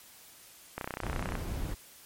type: click train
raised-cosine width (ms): 0.5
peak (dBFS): -19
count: 19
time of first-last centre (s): 0.78-1.353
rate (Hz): 31.4
type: noise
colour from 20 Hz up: brown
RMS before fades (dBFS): -35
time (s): 1.02-1.75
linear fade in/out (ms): 20
effects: white hiss -54 dBFS RMS until 2.05 s + MP3 64 kbps